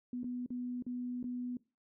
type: tone with dropouts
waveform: sine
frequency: 246.9 Hz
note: B3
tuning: in tune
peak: -36 dBFS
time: 0.13-1.57 s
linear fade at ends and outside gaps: 2 ms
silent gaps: 0.233-0.242 / 0.462-0.504 / 0.824-0.865 / 1.229-1.241 s
effects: noise-tail reverb RT60 0.3 s tail -21 dB re dry